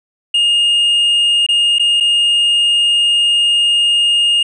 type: tone with dropouts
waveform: triangle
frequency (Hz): 2840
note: F7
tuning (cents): +28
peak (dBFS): -8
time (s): 0.34-4.43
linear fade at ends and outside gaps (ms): 5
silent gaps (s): 1.465-1.487 / 1.785-1.795 / 2.002-2.006
effects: resampled to 22050 Hz